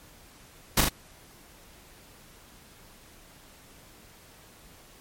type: noise with echo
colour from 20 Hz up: pink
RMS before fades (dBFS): -20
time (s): 0.77-0.81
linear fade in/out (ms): 5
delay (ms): 39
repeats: 2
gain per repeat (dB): -3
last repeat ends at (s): 0.888
effects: pink hiss -53 dBFS RMS until 5 s + MP3 64 kbps